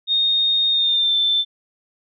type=tone with pitch glide; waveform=sine; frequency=3696 to 3543 Hz; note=A#7 to A7; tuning=-16 to +11 cents; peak=-15 dBFS; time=0.07-1.45 s; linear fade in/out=50 ms; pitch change=-73 cents; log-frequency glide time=0.7-1.16 s; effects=none